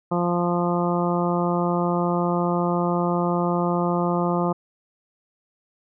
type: harmonic tone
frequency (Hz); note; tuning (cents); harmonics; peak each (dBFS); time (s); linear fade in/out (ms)
174.61; F3; 0; 1 / 2 / 3 / 4 / 5 / 6 / 7; -23 / -26 / -28 / -29 / -30 / -31 / -31; 0.11-4.53; 10
effects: none